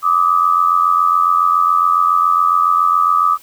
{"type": "tone pair together", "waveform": "sine", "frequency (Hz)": [1174.7, 1261.9], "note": ["D6", "D#6"], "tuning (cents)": [0, 24], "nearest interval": "minor second", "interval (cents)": 124, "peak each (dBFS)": -13, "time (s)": [0.02, 3.38], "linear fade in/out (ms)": 50, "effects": ["white hiss -45 dBFS RMS until 3.42 s"]}